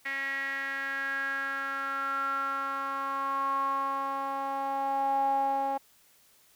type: tone with band-pass filter sweep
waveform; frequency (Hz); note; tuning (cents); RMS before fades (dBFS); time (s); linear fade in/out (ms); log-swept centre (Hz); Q
sawtooth; 273.3; C#4; -24; -31; 0.05-5.78; 10; 2000 to 750; 8.7
effects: white hiss -62 dBFS RMS until 6.55 s